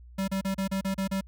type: tone bursts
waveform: square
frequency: 193.1 Hz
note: G3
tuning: 26 cents flat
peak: -27 dBFS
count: 8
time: 0.18-1.211 s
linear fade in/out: 10 ms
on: 100 ms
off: 33 ms
effects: added 60 Hz sine -46 dBFS peak until 1.27 s